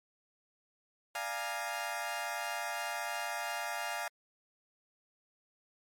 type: chord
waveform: 20% pulse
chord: Bb dominant seventh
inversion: first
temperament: equal with one note detuned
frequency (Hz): 598.3 / 698.5 / 830.6 / 932.3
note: D5 / F5 / Ab5 / Bb5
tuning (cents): +32 / 0 / 0 / 0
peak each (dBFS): -39 / -34 / -35 / -38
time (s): 1.15-4.08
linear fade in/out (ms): 2
effects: MP3 64 kbps